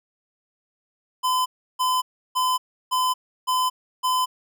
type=tone bursts; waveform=square; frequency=1017 Hz; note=C6; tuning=50 cents flat; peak=-20 dBFS; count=6; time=1.23-4.26 s; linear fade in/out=20 ms; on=230 ms; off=330 ms; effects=none